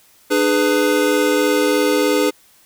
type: chord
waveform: square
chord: G# diminished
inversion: second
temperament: just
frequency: 299 / 415.3 / 498.4 Hz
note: D4 / G#4 / B4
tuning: +31 / 0 / +16 cents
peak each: -19 dBFS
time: 0.3-2.31 s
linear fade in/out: 20 ms
effects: white hiss -52 dBFS RMS until 2.65 s